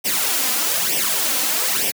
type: noise with flanger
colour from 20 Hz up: white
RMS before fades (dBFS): -20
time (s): 0.04-1.92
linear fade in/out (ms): 20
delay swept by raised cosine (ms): 0.35 to 3.95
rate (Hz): 1.1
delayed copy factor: +0.75
effects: high-pass 200 Hz 12 dB/octave